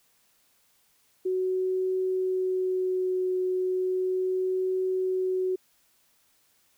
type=tone with vibrato; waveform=sine; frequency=371.2 Hz; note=F#4; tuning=6 cents sharp; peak=-24 dBFS; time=1.25-5.56 s; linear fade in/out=10 ms; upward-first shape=triangle; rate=0.35 Hz; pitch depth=12 cents each way; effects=white hiss -66 dBFS RMS until 6.77 s